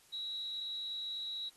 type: tone with amplitude modulation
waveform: sine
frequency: 3884 Hz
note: B7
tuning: 30 cents flat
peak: -36 dBFS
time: 0.12-1.5 s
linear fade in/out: 20 ms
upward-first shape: sine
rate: 294 Hz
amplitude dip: 35%
effects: white hiss -64 dBFS RMS until 1.56 s + AAC 32 kbps